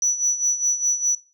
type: tone with tremolo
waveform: sine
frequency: 5920 Hz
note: F#8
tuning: in tune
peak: -14 dBFS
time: 0.02-1.15 s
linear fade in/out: 2 ms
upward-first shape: sine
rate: 4.9 Hz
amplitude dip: 80%
effects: noise-tail reverb RT60 0.3 s tail -19 dB re dry + tanh soft clip ceiling -14 dBFS